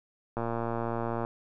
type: click train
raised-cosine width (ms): 1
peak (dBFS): -18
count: 103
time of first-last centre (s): 0.37-1.249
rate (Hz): 116
effects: none